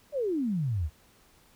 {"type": "exponential sweep", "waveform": "sine", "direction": "down", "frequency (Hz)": [613, 69], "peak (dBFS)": -26, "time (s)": [0.12, 0.9], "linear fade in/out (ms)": 50, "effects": ["pink hiss -61 dBFS RMS until 1.55 s"]}